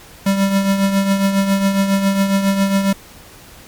square tone with tremolo, 196 Hz, G3, in tune, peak -11 dBFS, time 0.26-2.93 s, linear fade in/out 5 ms, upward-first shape triangle, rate 7.3 Hz, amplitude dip 60%, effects pink hiss -41 dBFS RMS until 3.67 s + MP3 96 kbps

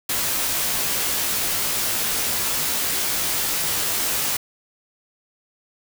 white noise with comb filter, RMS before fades -23 dBFS, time 0.09-4.37 s, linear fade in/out 5 ms, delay 16 ms, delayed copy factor -0.7, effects none

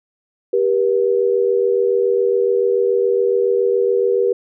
sine tone pair together, 393.3 / 480.4 Hz, G4 / B4, +6 / -48 cents, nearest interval minor third, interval 346 cents, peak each -16 dBFS, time 0.53-4.33 s, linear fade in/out 5 ms, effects none

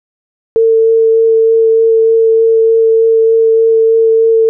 sine tone with vibrato, 450.2 Hz, A4, 40 cents sharp, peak -5 dBFS, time 0.56-4.49 s, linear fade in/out 0 ms, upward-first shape sine, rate 3.3 Hz, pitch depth 9 cents each way, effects none

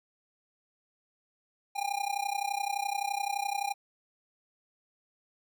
square tone with amplitude modulation, 805 Hz, G5, 46 cents sharp, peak -27 dBFS, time 1.75-3.74 s, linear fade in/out 20 ms, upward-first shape sine, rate 31.7 Hz, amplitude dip 90%, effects none

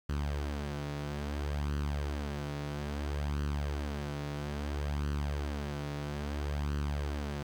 sawtooth tone with flanger, 72.5 Hz, D2, 22 cents flat, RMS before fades -35 dBFS, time 0.09-7.43 s, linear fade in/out 5 ms, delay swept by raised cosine 0.67 to 6.47 ms, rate 0.6 Hz, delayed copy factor +0.6, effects low-pass 6000 Hz 12 dB/octave + 9-bit

